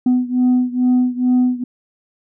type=beating tone pair; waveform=sine; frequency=249.5 / 251.8 Hz; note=B3 / B3; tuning=+18 / +34 cents; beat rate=2.3 Hz; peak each=-13 / -15 dBFS; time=0.06-1.64 s; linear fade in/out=5 ms; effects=tanh soft clip ceiling -9 dBFS